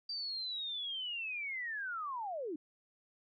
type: linear sweep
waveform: sine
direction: down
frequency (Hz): 4699 to 280.2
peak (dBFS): -37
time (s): 0.09-2.56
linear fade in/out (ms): 5
effects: none